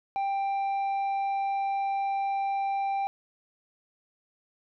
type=tone with tanh clipping; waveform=sine; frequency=788 Hz; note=G5; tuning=9 cents sharp; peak=-27 dBFS; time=0.16-3.07 s; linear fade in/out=0 ms; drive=5 dB; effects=none